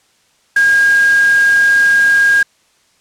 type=tone in noise; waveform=sine; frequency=1624 Hz; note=G#6; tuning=39 cents flat; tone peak=-7 dBFS; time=0.56-2.43 s; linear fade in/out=5 ms; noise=white; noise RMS=-25 dBFS; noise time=0.56-2.43 s; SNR=+15 dB; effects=white hiss -55 dBFS RMS until 3 s + low-pass 8000 Hz 12 dB/octave